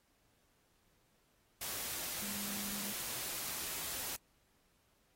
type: tone in noise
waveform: sine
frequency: 203.1 Hz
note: G#3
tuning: 38 cents flat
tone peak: -46 dBFS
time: 2.22-2.92 s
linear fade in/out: 5 ms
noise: white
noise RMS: -41 dBFS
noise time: 1.61-4.16 s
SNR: -8 dB
effects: pink hiss -74 dBFS RMS until 5.15 s + AAC 48 kbps